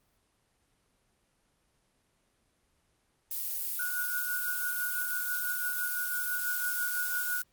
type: noise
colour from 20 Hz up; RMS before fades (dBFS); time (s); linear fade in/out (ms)
violet; -34; 3.31-7.42; 2
type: tone with tremolo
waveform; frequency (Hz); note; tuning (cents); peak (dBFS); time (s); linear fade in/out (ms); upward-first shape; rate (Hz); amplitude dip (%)
sine; 1457; F#6; -27; -29; 3.79-7.42; 5; triangle; 6; 60
effects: pink hiss -72 dBFS RMS until 7.52 s + Opus 24 kbps